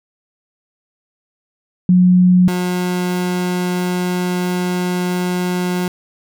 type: tone pair in turn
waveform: sine / 30% pulse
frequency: 181.1 / 179.85 Hz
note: F#3 / F#3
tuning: -37 / -49 cents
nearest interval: unison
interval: 12 cents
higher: first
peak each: -7 / -14 dBFS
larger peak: first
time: 1.89-2.48 / 2.48-5.88 s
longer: second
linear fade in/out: 2 ms
effects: none